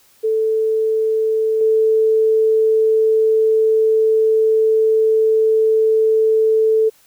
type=tone with level steps; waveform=sine; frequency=440 Hz; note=A4; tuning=in tune; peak=-14 / -11 dBFS; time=0.23-6.9 s; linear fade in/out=20 ms; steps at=1.61 s; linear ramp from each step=2 ms; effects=white hiss -53 dBFS RMS until 7.06 s